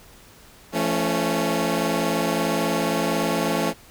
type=chord; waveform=15% pulse; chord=F augmented; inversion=none; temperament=equal with one note detuned; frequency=170.92 / 220 / 277.2 Hz; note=F3 / A3 / C#4; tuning=-37 / 0 / 0 cents; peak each=-19 dBFS; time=0.72-3.74 s; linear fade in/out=50 ms; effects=pink hiss -49 dBFS RMS until 3.9 s